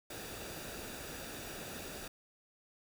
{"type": "noise with comb filter", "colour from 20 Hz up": "pink", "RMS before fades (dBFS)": -45, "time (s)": [0.1, 2.08], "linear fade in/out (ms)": 5, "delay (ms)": 0.95, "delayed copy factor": -0.5, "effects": []}